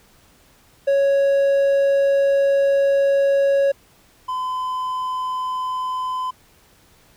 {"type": "tone pair in turn", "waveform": "triangle", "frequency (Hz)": [554.4, 1017.9], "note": ["C#5", "C6"], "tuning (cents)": [0, -48], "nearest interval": "major seventh", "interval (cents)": 1052, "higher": "second", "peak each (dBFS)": [-12, -20], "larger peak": "first", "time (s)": [[0.87, 3.72], [4.28, 6.31]], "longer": "first", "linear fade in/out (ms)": 10, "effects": ["pink hiss -54 dBFS RMS until 7.16 s"]}